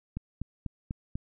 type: click train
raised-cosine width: 5 ms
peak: -21 dBFS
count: 5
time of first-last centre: 0.17-1.155 s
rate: 4.06 Hz
effects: none